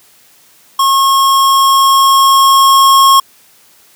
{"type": "tone with level ramp", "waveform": "square", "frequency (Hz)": 1086, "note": "C#6", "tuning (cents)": -36, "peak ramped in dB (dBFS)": [-8, -4], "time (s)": [0.79, 3.2], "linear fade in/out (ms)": 5, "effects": ["white hiss -46 dBFS RMS until 3.95 s", "high-pass 80 Hz 12 dB/octave"]}